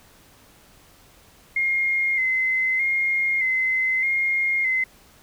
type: tone with vibrato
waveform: sine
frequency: 2093 Hz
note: C7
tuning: in tune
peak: -19 dBFS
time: 1.56-4.84 s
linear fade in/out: 5 ms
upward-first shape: square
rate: 0.81 Hz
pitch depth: 33 cents each way
effects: pink hiss -53 dBFS RMS until 5.22 s